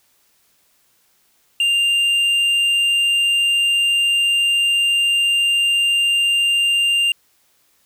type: tone with tanh clipping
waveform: sine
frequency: 2794 Hz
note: F7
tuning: in tune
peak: -15 dBFS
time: 1.6-7.12 s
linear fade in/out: 2 ms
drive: 6 dB
effects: white hiss -60 dBFS RMS until 7.85 s